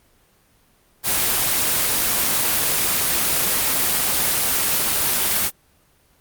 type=noise; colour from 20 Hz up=white; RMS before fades=-19 dBFS; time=1.03-5.51 s; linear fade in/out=50 ms; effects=pink hiss -58 dBFS RMS until 6.2 s + Opus 24 kbps